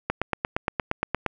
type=click train; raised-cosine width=0.5 ms; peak=-8 dBFS; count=11; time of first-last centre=0.1-1.263 s; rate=8.6 Hz; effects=none